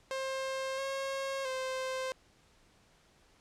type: tone with pitch steps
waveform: sawtooth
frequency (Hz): 531 / 542 / 521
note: C5 / C#5 / C5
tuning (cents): +25 / -39 / -7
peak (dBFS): -30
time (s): 0.11-2.12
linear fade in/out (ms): 0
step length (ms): 670
effects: pink hiss -65 dBFS RMS until 3.4 s + low-pass 8000 Hz 12 dB/octave